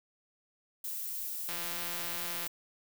violet noise, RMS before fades -38 dBFS, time 0.84-2.48 s, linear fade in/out 5 ms
click train, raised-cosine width 0.2 ms, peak -23 dBFS, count 169, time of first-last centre 1.49-2.467 s, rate 172 Hz
effects none

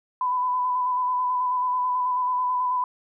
sine tone with vibrato, 1000 Hz, B5, 21 cents sharp, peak -21 dBFS, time 0.21-2.84 s, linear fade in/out 2 ms, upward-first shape square, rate 9.2 Hz, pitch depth 17 cents each way, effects none

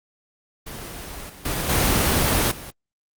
pink noise with level steps, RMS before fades -35 / -42 / -25 / -19 / -36 dBFS, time 0.66-2.71 s, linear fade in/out 10 ms, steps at 1.29 / 1.45 / 1.69 / 2.51 s, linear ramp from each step 5 ms, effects Opus 24 kbps

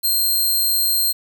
5% pulse tone, 4186 Hz, C8, in tune, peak -9 dBFS, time 0.03-1.13 s, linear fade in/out 20 ms, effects 8-bit

